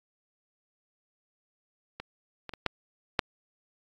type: clicks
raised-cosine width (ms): 0.3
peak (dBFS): -21 / -22 / -23 / -10 / -6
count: 5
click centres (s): 2 / 2.493 / 2.537 / 2.663 / 3.192
effects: AAC 64 kbps

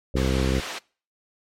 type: harmonic tone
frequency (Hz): 65.5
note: C2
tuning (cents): +2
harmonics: 1 / 2 / 3 / 4 / 5 / 6 / 7 / 8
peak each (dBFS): -24 / -27 / -29 / -30 / -31 / -32 / -32 / -33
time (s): 0.14-0.6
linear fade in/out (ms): 5
type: band-pass noise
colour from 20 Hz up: white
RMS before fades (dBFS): -34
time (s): 0.16-0.79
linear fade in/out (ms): 10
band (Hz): 330 to 3500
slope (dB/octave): 12
effects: noise-tail reverb RT60 0.4 s tail -24 dB re dry + MP3 64 kbps

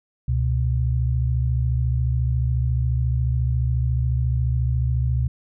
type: tone pair together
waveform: sine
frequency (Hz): 69.3 / 123.47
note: C#2 / B2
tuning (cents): 0 / 0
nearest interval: minor seventh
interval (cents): 1000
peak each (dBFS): -21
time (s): 0.28-5.28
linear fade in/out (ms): 5
effects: none

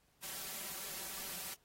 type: noise with comb filter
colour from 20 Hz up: white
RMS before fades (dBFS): -44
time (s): 0.22-1.55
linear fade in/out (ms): 20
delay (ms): 5.2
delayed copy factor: +0.65
effects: pink hiss -73 dBFS RMS until 1.64 s + AAC 48 kbps

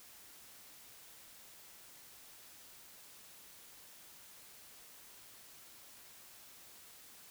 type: silence
effects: white hiss -57 dBFS RMS until 7.3 s

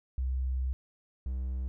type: tone pair in turn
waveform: sine / triangle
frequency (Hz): 64.5 / 64.22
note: C2 / C2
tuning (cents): -24 / -32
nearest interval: unison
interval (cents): 8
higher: first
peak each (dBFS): -28 / -29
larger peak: first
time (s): 0.18-0.73 / 1.26-1.68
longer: first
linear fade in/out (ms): 0
effects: none

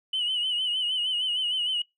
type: tone with vibrato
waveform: sine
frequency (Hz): 2971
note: F#7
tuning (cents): +6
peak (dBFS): -23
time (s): 0.13-1.82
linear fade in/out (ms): 5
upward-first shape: sine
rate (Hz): 6.5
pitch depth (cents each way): 66
effects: noise-tail reverb RT60 0.2 s tail -25 dB re dry + tanh soft clip ceiling -21 dBFS

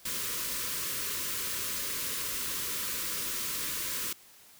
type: band-stop noise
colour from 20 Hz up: white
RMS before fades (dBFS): -34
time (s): 0.05-4.13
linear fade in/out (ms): 5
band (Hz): 580 to 960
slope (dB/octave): 96
effects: white hiss -56 dBFS RMS until 4.59 s

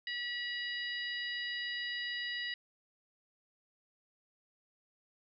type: harmonic tone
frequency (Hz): 967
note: B5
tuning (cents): -37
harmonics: 2 / 3 / 4 / 5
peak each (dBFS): -38 / -42 / -44 / -46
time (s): 0.07-2.54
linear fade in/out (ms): 2
effects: none

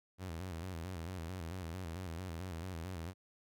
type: tone with vibrato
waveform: sawtooth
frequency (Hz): 87.31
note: F2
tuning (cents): 0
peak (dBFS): -37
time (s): 0.18-3.14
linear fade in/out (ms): 50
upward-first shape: square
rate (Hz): 4.5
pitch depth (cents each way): 110
effects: none

